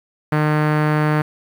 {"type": "tone with low-pass filter", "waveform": "sawtooth", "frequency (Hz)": 152, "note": "D#3", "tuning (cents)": -40, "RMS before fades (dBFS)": -17, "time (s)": [0.32, 1.22], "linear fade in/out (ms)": 5, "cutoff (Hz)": 1700, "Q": 1.8, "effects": ["7-bit"]}